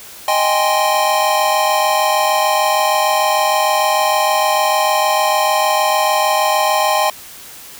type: chord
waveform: square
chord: Ab major seventh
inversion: second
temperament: equal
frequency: 622.3 / 784 / 830.6 / 1046.5 Hz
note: Eb5 / G5 / Ab5 / C6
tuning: 0 / 0 / 0 / 0 cents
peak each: -19 dBFS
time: 0.28-7.1 s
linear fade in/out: 2 ms
effects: white hiss -36 dBFS RMS until 7.79 s